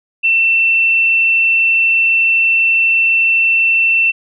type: tone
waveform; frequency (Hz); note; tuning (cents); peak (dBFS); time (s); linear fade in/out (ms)
sine; 2687; E7; +33; -9; 0.23-4.12; 20
effects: none